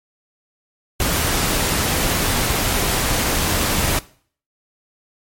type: noise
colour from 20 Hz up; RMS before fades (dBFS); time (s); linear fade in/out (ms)
pink; -19; 1-3.99; 2
effects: noise-tail reverb RT60 0.5 s tail -20 dB re dry + MP3 64 kbps